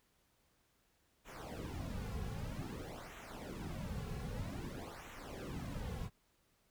brown noise with flanger, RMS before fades -44 dBFS, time 1.24-6.1 s, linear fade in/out 50 ms, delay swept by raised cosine 0.2 to 3.3 ms, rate 0.52 Hz, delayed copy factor -0.85, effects pink hiss -75 dBFS RMS until 6.7 s

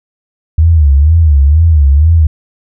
sine tone with vibrato, 75.8 Hz, D#2, 45 cents flat, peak -3 dBFS, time 0.58-2.27 s, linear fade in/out 5 ms, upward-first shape sine, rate 2.1 Hz, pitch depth 170 cents each way, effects none

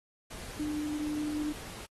sine tone in noise, 300 Hz, D4, 37 cents sharp, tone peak -31 dBFS, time 0.59-1.53 s, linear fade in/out 10 ms, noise pink, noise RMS -45 dBFS, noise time 0.3-1.86 s, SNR +11 dB, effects AAC 32 kbps

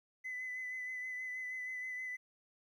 triangle tone with vibrato, 2014 Hz, B6, 33 cents sharp, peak -36 dBFS, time 0.24-2.17 s, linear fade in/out 20 ms, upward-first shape sine, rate 6.3 Hz, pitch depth 22 cents each way, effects tanh soft clip ceiling -36 dBFS + 13-bit

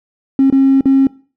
triangle tone with dropouts, 270 Hz, C#4, 45 cents flat, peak -3 dBFS, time 0.39-1.07 s, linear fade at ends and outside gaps 2 ms, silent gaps 0.501-0.525 / 0.809-0.856 s, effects noise-tail reverb RT60 0.4 s tail -24 dB re dry + tanh soft clip ceiling -4 dBFS

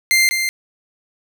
sawtooth tone with echo, 2093 Hz, C7, in tune, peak -8 dBFS, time 0.11-0.29 s, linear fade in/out 0 ms, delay 200 ms, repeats 1, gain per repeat -6 dB, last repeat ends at 0.49 s, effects none

